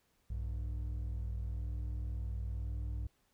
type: tone pair together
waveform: triangle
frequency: 60.25 / 100.1 Hz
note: B1 / G2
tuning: -42 / +37 cents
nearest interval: major sixth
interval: 879 cents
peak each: -34 / -40 dBFS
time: 0.3-3.07 s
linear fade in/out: 5 ms
effects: tanh soft clip ceiling -27 dBFS + pink hiss -75 dBFS RMS until 3.33 s